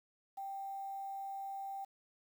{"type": "tone with quantisation", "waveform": "sine", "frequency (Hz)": 784, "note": "G5", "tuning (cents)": 0, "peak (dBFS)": -40, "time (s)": [0.37, 1.85], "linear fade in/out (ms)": 10, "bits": 10, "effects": []}